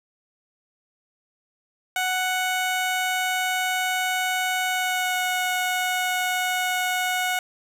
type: tone with pitch glide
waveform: 15% pulse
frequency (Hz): 740 to 733.6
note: F#5 to F#5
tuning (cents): 0 to -15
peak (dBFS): -16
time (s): 1.96-7.39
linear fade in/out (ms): 2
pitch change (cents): -15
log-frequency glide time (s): 4.67-5.23
effects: none